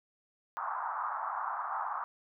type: band-pass noise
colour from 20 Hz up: white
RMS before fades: -36 dBFS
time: 0.57-2.04 s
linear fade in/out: 0 ms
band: 780 to 1300 Hz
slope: 48 dB/octave
effects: none